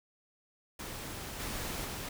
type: noise with level steps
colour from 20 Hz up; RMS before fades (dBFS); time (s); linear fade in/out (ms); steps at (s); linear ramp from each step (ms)
pink; -42 / -38 / -40; 0.79-2.09; 5; 1.39 / 1.85; 10
effects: none